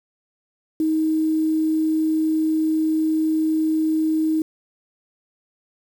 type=tone with quantisation; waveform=sine; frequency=315.2 Hz; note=D#4; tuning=23 cents sharp; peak=-17 dBFS; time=0.8-4.42 s; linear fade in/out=2 ms; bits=7; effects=none